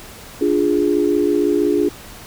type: chord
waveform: sine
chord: D diminished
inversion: none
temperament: equal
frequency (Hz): 293.7 / 349.2 / 415.3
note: D4 / F4 / Ab4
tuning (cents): 0 / 0 / 0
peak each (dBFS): -18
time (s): 0.41-1.89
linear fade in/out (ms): 5
effects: pink hiss -38 dBFS RMS until 2.26 s